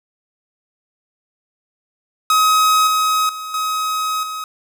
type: tone with level steps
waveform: 45% pulse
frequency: 1268 Hz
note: D#6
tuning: 32 cents sharp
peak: -11 / -14 / -26 / -18 / -24 dBFS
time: 2.3-4.44 s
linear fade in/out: 2 ms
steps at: 2.87 / 3.29 / 3.54 / 4.23 s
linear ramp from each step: 2 ms
effects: none